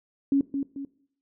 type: tone with echo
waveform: sine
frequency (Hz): 277.2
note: C#4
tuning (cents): 0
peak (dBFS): -18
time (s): 0.32-0.41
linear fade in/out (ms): 2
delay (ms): 220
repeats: 2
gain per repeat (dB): -7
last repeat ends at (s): 0.85
effects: noise-tail reverb RT60 0.6 s tail -18 dB re dry